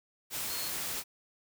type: tone in noise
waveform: sine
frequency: 4288 Hz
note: C8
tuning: 42 cents sharp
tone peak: -41 dBFS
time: 0.47-0.72 s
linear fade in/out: 50 ms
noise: white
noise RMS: -36 dBFS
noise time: 0.3-1.04 s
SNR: -8 dB
effects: none